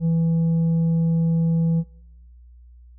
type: tone with tanh clipping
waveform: sine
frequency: 165 Hz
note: E3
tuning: 2 cents sharp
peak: -18 dBFS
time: 0-1.84 s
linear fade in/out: 50 ms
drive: 4 dB
effects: noise-tail reverb RT60 0.8 s tail -21 dB re dry + added 60 Hz sine -44 dBFS peak until 2.98 s